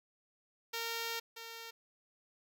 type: tone pair in turn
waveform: 5% pulse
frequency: 460.5 / 458.1 Hz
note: A#4 / A#4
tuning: -21 / -30 cents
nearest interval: unison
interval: 9 cents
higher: first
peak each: -25 / -34 dBFS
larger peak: first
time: 0.73-1.2 / 1.36-1.71 s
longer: first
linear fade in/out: 10 ms
effects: none